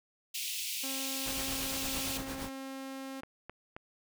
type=high-pass noise; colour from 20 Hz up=pink; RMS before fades=-37 dBFS; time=0.34-2.18 s; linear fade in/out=10 ms; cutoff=2400 Hz; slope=48 dB/octave
type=tone; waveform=sawtooth; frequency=268 Hz; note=C4; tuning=42 cents sharp; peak=-36 dBFS; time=0.83-3.21 s; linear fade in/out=10 ms
type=noise with tremolo; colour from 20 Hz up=pink; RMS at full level=-39 dBFS; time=1.26-2.49 s; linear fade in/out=0 ms; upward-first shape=triangle; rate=8.8 Hz; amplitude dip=70%
type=clicks; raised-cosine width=0.5 ms; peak=-28 dBFS; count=3; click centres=3.234 / 3.496 / 3.765 s
effects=none